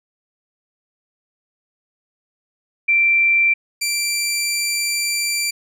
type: tone pair in turn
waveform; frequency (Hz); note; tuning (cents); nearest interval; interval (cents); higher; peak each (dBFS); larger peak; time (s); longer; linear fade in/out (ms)
sine / 15% pulse; 2351 / 2351; D7 / D7; +1 / +1; unison; 0; neither; -12; neither; 2.88-3.54 / 3.81-5.51; second; 10
effects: none